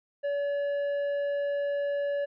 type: tone with tanh clipping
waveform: sine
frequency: 570 Hz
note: C#5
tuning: 48 cents sharp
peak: -28 dBFS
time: 0.23-2.26 s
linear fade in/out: 20 ms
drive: 7 dB
effects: none